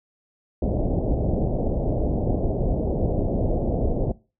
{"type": "low-pass noise", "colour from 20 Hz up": "pink", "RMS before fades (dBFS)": -23, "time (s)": [0.62, 4.12], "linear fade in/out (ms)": 5, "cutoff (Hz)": 690, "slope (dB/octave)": 48, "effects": ["noise-tail reverb RT60 0.3 s tail -20 dB re dry"]}